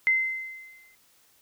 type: tone with exponential decay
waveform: sine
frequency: 2068 Hz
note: C7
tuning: 21 cents flat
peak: -17 dBFS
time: 0.07-0.95 s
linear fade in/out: 0 ms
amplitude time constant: 190 ms
effects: white hiss -62 dBFS RMS until 1.41 s